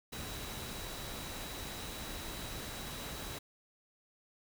sine tone in noise, 3900 Hz, B7, 23 cents flat, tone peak -51 dBFS, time 0.12-3.39 s, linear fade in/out 10 ms, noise pink, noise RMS -43 dBFS, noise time 0.12-3.39 s, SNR -11 dB, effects none

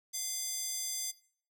square tone with high-pass filter, 691 Hz, F5, 19 cents flat, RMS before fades -37 dBFS, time 0.13-1.12 s, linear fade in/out 20 ms, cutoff 6200 Hz, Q 1.9, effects noise-tail reverb RT60 0.5 s tail -19 dB re dry

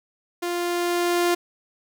sawtooth tone with level ramp, 349.2 Hz, F4, in tune, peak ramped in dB -21 to -14 dBFS, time 0.42-1.35 s, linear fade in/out 10 ms, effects none

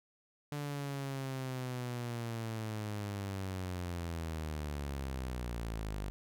sawtooth linear sweep, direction down, 146.83 to 49 Hz, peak -33 dBFS, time 0.52-6.1 s, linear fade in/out 0 ms, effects none

